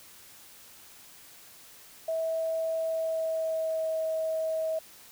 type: tone with pitch glide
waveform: sine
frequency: 649 to 639.7 Hz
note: E5 to D#5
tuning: -27 to +48 cents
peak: -27 dBFS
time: 2.08-4.79 s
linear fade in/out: 5 ms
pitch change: -25 cents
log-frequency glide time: 2.79-4.01 s
effects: white hiss -52 dBFS RMS until 5.11 s